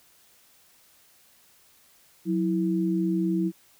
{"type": "tone pair together", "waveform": "sine", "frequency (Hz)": [183, 327.4], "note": ["F#3", "E4"], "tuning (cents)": [-19, -12], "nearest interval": "minor seventh", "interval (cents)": 1007, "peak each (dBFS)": -25, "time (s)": [2.25, 3.52], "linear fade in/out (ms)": 50, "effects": ["white hiss -59 dBFS RMS until 3.79 s"]}